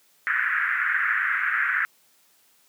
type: band-pass noise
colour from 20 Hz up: white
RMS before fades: -24 dBFS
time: 0.27-1.85 s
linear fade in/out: 0 ms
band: 1400 to 1900 Hz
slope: 48 dB/octave
effects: white hiss -61 dBFS RMS until 2.68 s + high-pass 150 Hz 12 dB/octave